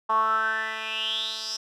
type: tone with band-pass filter sweep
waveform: 10% pulse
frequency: 220 Hz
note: A3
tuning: in tune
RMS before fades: -27 dBFS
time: 0.09-1.57 s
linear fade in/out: 10 ms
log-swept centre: 1000 to 5400 Hz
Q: 8.2
effects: none